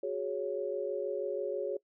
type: chord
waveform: sine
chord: F# suspended second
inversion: none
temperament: just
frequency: 370 / 416.2 / 555 Hz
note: F#4 / G#4 / C#5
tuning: 0 / +4 / +2 cents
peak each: -37 / -36 / -35 dBFS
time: 0.03-1.77 s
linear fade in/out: 5 ms
effects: noise-tail reverb RT60 0.1 s tail -21 dB re dry